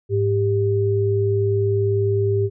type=tone pair together; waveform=sine; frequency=104.7 / 395.5 Hz; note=G#2 / G4; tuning=+15 / +15 cents; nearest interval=octave + major seventh; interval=2300 cents; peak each=-19 dBFS; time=0.09-2.5 s; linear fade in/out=50 ms; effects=none